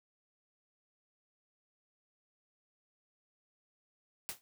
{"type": "noise with exponential decay", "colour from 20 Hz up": "white", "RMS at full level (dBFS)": -36, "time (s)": [4.29, 4.41], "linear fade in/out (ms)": 0, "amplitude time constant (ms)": 26, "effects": []}